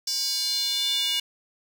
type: tone with high-pass filter sweep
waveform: square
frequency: 321.4 Hz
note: E4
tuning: 44 cents flat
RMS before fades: -26 dBFS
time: 0.07-1.2 s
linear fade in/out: 5 ms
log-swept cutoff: 5200 to 3100 Hz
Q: 5.9
effects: none